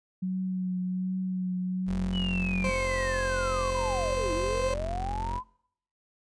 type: tone with vibrato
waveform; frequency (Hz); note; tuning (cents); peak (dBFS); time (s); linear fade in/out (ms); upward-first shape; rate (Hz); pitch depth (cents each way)
sine; 184.6; F#3; -4; -27; 0.22-2.7; 10; triangle; 1.3; 23
type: tone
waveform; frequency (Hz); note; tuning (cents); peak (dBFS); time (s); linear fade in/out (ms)
30% pulse; 44.62; F1; +38; -29; 1.86-5.41; 50
type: linear two-way sweep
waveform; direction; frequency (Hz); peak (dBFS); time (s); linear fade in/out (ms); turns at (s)
sine; down then up; 2995 to 307.4 to 1031; -32; 2.12-5.44; 50; 4.33
type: tone with pitch glide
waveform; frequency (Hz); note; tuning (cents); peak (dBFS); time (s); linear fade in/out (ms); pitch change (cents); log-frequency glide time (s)
30% pulse; 523.3 to 520.3; C5 to C5; 0 to -10; -26; 2.64-4.74; 2; -10; 3.18-3.43
effects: noise-tail reverb RT60 0.7 s tail -25 dB re dry + resampled to 22050 Hz